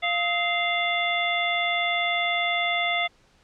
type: harmonic tone with a mistuned harmonic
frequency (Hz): 695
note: F5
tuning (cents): -9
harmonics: 1 / 2 / 3 / 4 / 5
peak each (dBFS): -27 / -34 / -25 / -35 / -29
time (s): 0.02-3.08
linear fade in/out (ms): 20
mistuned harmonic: 2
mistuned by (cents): -150
effects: pink hiss -60 dBFS RMS until 3.43 s + low-pass 6000 Hz 12 dB/octave